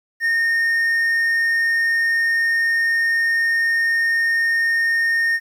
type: tone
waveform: triangle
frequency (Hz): 1836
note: A#6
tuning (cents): -27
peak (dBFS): -14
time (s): 0.2-5.4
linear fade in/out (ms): 50
effects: 9-bit

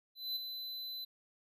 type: tone with ADSR envelope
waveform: square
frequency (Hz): 4020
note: B7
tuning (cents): +30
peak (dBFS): -34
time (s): 0.15-1.05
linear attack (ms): 210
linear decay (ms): 13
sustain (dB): -7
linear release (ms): 10
effects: none

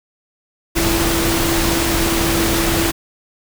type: tone in noise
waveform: sine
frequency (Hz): 333.8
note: E4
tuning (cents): +22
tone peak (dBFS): -19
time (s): 0.75-2.92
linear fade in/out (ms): 20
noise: pink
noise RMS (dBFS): -18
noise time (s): 0.75-2.92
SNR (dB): -4
effects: none

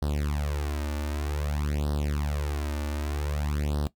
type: tone with flanger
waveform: sawtooth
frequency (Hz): 73.42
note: D2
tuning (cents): 0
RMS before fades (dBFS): -29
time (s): 0.02-3.87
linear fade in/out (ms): 0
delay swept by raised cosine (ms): 0.21 to 3.41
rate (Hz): 0.53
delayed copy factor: +0.95
effects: noise-tail reverb RT60 0.1 s tail -18 dB re dry

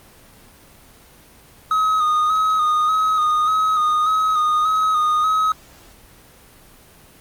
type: tone with vibrato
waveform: triangle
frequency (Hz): 1253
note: D#6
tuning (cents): +12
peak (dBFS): -13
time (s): 1.71-5.52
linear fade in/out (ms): 2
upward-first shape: square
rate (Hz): 1.7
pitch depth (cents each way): 29
effects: pink hiss -47 dBFS RMS until 7.2 s + Opus 24 kbps

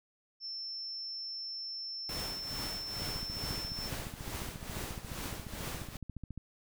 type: tone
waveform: sine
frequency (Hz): 5350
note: E8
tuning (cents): +25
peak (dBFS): -38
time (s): 0.4-3.91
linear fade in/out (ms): 50
type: noise with tremolo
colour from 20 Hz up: pink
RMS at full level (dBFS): -39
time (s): 2.09-5.97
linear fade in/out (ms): 2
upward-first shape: triangle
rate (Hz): 2.3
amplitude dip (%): 75
type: click train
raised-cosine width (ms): 5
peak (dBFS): -30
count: 49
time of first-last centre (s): 3.02-6.377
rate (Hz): 14.3
effects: none

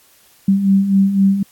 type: beating tone pair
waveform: sine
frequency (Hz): 192.3 / 196.2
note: G3 / G3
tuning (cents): -33 / +2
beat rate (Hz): 3.9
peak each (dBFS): -18 / -11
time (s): 0.48-1.43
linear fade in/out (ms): 5
effects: white hiss -51 dBFS RMS until 1.51 s + AAC 64 kbps

